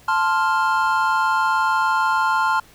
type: chord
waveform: triangle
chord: F major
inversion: first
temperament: equal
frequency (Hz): 880 / 1046.5 / 1396.9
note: A5 / C6 / F6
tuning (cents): 0 / 0 / 0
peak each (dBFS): -19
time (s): 0.08-2.6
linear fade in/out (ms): 5
effects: pink hiss -50 dBFS RMS until 2.74 s